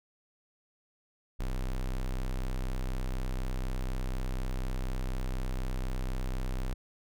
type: tone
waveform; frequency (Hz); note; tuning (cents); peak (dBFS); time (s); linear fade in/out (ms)
square; 32.04; C1; -35; -31; 1.39-6.74; 10
effects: none